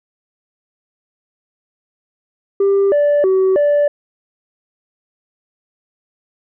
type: tone with pitch steps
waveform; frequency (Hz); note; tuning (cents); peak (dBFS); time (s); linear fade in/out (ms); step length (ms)
sine; 395.6 / 583 / 379.1 / 583; G4 / D5 / F#4 / D5; +16 / -13 / +42 / -13; -8; 2.6-3.88; 5; 320
effects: tanh soft clip ceiling -9 dBFS